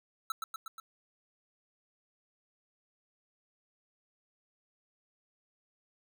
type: tone with echo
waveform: square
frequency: 1318.5 Hz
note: E6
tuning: in tune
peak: -32 dBFS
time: 0.3-0.32 s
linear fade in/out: 2 ms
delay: 120 ms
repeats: 4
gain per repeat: -3 dB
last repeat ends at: 0.8 s
effects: none